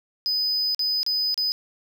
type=tone with dropouts; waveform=triangle; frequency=5000 Hz; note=D#8; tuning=8 cents sharp; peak=-20 dBFS; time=0.26-1.52 s; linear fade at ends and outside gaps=0 ms; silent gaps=0.747-0.793 / 1.031-1.064 / 1.343-1.377 s; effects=none